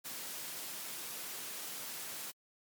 white high-pass noise, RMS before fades -43 dBFS, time 0.04-2.32 s, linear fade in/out 20 ms, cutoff 130 Hz, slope 24 dB/octave, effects MP3 96 kbps

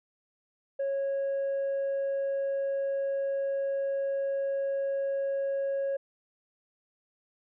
sine tone, 550 Hz, C#5, 14 cents flat, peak -25 dBFS, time 0.79-5.97 s, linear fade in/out 10 ms, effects tanh soft clip ceiling -26 dBFS

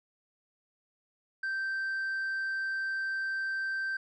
sine tone with tanh clipping, 1562 Hz, G6, 7 cents flat, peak -31 dBFS, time 1.43-3.97 s, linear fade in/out 5 ms, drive 2 dB, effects none

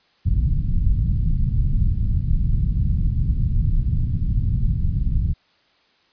pink low-pass noise, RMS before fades -19 dBFS, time 0.25-5.34 s, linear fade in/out 20 ms, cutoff 150 Hz, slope 24 dB/octave, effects white hiss -60 dBFS RMS until 6.12 s + resampled to 11025 Hz

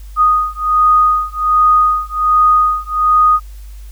sine beating tone pair, 1240 / 1241.3 Hz, D#6 / D#6, -6 / -4 cents, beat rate 1.3 Hz, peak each -12 dBFS, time 0.16-3.4 s, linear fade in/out 50 ms, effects added 50 Hz sine -29 dBFS peak until 3.91 s + white hiss -48 dBFS RMS until 3.91 s

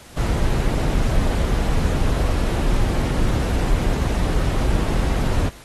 brown noise, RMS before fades -19 dBFS, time 0.16-5.5 s, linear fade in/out 20 ms, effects pink hiss -44 dBFS RMS until 5.64 s + AAC 32 kbps

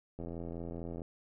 click train, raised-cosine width 2 ms, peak -29 dBFS, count 71, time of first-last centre 0.19-1.018 s, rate 84.5 Hz, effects none

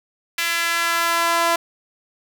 sawtooth tone with high-pass filter sweep, 337.3 Hz, E4, 40 cents sharp, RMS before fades -20 dBFS, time 0.38-1.56 s, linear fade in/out 5 ms, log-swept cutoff 2100 to 810 Hz, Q 1.7, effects none

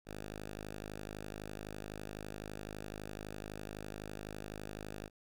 5% pulse tone, 51.91 Hz, G#1, in tune, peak -32 dBFS, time 0.05-5.1 s, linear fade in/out 50 ms, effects none

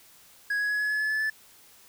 triangle tone with pitch steps, 1661.2 / 1672.8 / 1684.4 / 1696.1 / 1707.9 / 1719.8 / 1731.7 / 1743.8 Hz, G#6 / G#6 / G#6 / G#6 / G#6 / A6 / A6 / A6, 0 / +12 / +24 / +36 / +48 / -40 / -28 / -16 cents, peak -23 dBFS, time 0.5-1.3 s, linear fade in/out 5 ms, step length 100 ms, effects white hiss -55 dBFS RMS until 1.88 s

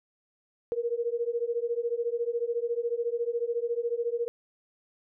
sine beating tone pair, 465 / 479 Hz, A#4 / A#4, -4 / +47 cents, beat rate 14 Hz, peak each -30 dBFS, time 0.72-4.28 s, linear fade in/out 0 ms, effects none

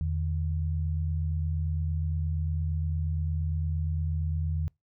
sine tone pair together, 82.41 / 151.05 Hz, E2 / D3, 0 / +49 cents, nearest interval minor seventh, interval 1049 cents, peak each -27 / -33 dBFS, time 0.01-4.68 s, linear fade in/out 0 ms, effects noise-tail reverb RT60 0.2 s tail -26 dB re dry

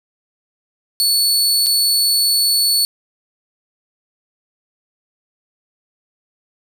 sawtooth tone with dropouts, 4435 Hz, C#8, in tune, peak -10 dBFS, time 1-2.85 s, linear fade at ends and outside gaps 0 ms, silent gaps 1.662-1.667 s, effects none

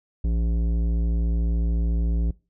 sine tone with tanh clipping, 56.9 Hz, A#1, 41 cents flat, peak -22 dBFS, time 0.24-2.31 s, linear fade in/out 5 ms, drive 13 dB, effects noise-tail reverb RT60 0.3 s tail -22 dB re dry

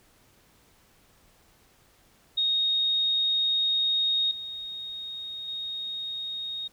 sine tone with level steps, 3729 Hz, A#7, in tune, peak -22 / -34 / -31 dBFS, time 2.37-6.68 s, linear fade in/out 10 ms, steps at 4.31 / 5.48 s, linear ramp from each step 2 ms, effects pink hiss -61 dBFS RMS until 6.72 s

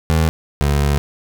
25% pulse tone pair in turn, 79.9 / 71.66 Hz, D#2 / D2, +47 / -42 cents, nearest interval major second, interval 189 cents, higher first, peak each -9 / -10 dBFS, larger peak first, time 0.1-0.29 / 0.61-0.98 s, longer second, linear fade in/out 0 ms, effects none

